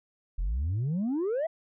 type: exponential sweep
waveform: sine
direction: up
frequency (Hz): 38.89 to 679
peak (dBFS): -24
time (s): 0.38-1.47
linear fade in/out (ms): 10
effects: tanh soft clip ceiling -25 dBFS